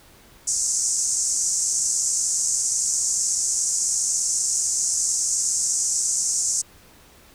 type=band-pass noise; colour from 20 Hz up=white; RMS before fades=-23 dBFS; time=0.47-6.62 s; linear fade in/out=10 ms; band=6000 to 8100 Hz; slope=48 dB/octave; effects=pink hiss -51 dBFS RMS until 7.34 s